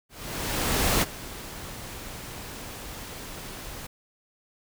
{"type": "noise with ADSR envelope", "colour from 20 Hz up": "pink", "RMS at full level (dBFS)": -22, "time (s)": [0.09, 3.87], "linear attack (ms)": 930, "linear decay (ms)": 29, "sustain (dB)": -17, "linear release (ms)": 8, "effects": []}